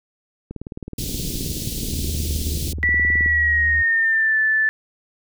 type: click train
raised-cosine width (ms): 3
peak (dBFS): -18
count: 53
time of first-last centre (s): 0.51-3.261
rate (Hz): 18.9
type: band-stop noise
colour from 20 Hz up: pink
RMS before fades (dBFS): -27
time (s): 0.98-2.73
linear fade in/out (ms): 5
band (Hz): 360 to 3500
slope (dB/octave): 24
type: tone with vibrato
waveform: sine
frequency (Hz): 76.4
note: D#2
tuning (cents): -31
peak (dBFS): -24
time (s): 1.9-3.83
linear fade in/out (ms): 20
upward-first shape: sine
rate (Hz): 1.7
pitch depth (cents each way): 9
type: tone with pitch glide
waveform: sine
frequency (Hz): 1956 to 1752.7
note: B6 to A6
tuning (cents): -17 to -7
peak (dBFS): -15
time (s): 2.83-4.69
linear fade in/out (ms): 0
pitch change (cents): -190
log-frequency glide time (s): 3.18-4.38
effects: none